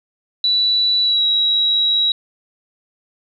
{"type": "tone with pitch glide", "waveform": "sine", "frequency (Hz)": [3951, 3865], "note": ["B7", "B7"], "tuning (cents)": [0, -38], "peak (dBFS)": -13, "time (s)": [0.44, 2.12], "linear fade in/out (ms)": 2, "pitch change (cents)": -38, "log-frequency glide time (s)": [1.02, 1.24], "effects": ["9-bit"]}